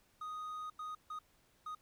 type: tone bursts at uneven times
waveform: triangle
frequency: 1244.5 Hz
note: D#6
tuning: in tune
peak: -39 dBFS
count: 4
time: 0.21-0.7 / 0.79-0.95 / 1.1-1.19 / 1.66-1.75 s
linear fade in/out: 5 ms
effects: pink hiss -71 dBFS RMS until 1.81 s